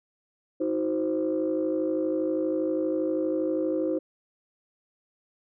sine chord, C diminished, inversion first, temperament equal with one note detuned, 317.5 / 370 / 523.3 Hz, Eb4 / Gb4 / C5, +35 / 0 / 0 cents, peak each -26 / -30 / -28 dBFS, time 0.6-3.99 s, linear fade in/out 10 ms, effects tanh soft clip ceiling -17 dBFS

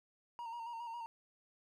triangle tone with vibrato, 932.3 Hz, A#5, in tune, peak -40 dBFS, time 0.39-1.06 s, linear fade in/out 0 ms, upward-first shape square, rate 7.3 Hz, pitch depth 36 cents each way, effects none

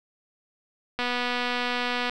click train, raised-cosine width 0.3 ms, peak -12 dBFS, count 272, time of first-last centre 0.99-2.096 s, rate 245 Hz, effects none

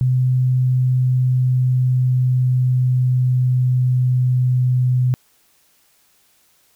sine tone with pitch glide, 127.6 to 126.13 Hz, C3 to B2, -43 to +37 cents, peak -13 dBFS, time 0.01-5.14 s, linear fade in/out 0 ms, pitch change -20 cents, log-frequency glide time 0.49-4.66 s, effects white hiss -58 dBFS RMS until 6.75 s

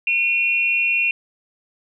sine tone pair together, 2436 / 2732 Hz, D#7 / F7, -37 / -39 cents, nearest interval major second, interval 198 cents, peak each -19 / -19 dBFS, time 0.07-1.11 s, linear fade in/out 2 ms, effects none

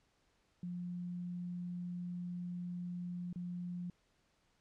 sine tone with dropouts, 176.8 Hz, F3, 22 cents sharp, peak -39 dBFS, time 0.63-3.9 s, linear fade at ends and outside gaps 2 ms, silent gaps 3.329-3.358 s, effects pink hiss -75 dBFS RMS until 4.6 s + low-pass 7000 Hz 12 dB/octave

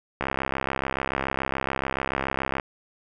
click train, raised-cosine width 0.5 ms, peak -10 dBFS, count 161, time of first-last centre 0.21-2.598 s, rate 67 Hz, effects none

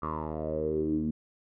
10% pulse tone with low-pass filter sweep, 77.78 Hz, D#2, in tune, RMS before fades -31 dBFS, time 0.02-1.11 s, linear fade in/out 10 ms, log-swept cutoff 1200 to 240 Hz, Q 7.8, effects none

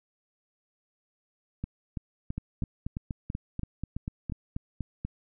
two click trains, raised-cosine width 5 ms, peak -20 / -20 dBFS, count 12 / 9, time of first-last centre 2.38-5.05 / 1.64-4.298 s, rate 4.12 / 3.01 Hz, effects none

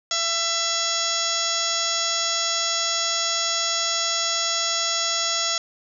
harmonic tone with a mistuned harmonic, 671 Hz, E5, 31 cents sharp, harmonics 1 / 2 / 3 / 4 / 5 / 6 / 7 / 8 / 9 / 10, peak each -33 / -30 / -33 / -37 / -28 / -31 / -32 / -28 / -35 / -28 dBFS, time 0.11-5.58 s, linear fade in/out 2 ms, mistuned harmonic 3, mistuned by -15 cents, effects none

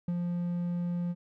triangle tone with ADSR envelope, 174.61 Hz, F3, in tune, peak -25 dBFS, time 0.08-1.15 s, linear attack 4 ms, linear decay 47 ms, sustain -2 dB, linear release 42 ms, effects none

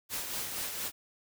white noise with tremolo, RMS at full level -35 dBFS, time 0.09-0.92 s, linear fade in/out 50 ms, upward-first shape sine, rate 4.3 Hz, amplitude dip 40%, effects none

